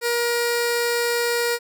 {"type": "tone with notch filter", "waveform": "15% pulse", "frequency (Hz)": 474.6, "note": "A#4", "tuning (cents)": 31, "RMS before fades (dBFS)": -22, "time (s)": [0.01, 1.59], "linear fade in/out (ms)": 50, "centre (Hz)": 1100, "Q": 1.3, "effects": []}